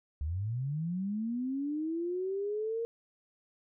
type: linear sweep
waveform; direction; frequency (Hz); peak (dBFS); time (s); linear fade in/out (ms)
sine; up; 69.1 to 466.2; -31; 0.21-2.85; 0
effects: none